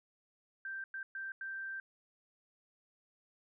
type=tone bursts at uneven times; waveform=sine; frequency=1568 Hz; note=G6; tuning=in tune; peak=-39 dBFS; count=4; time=0.65-0.84 / 0.94-1.03 / 1.15-1.32 / 1.41-1.8 s; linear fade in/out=2 ms; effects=none